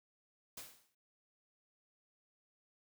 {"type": "noise with exponential decay", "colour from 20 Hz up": "white", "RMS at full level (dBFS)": -45, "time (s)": [0.57, 0.95], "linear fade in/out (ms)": 5, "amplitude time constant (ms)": 82, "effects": []}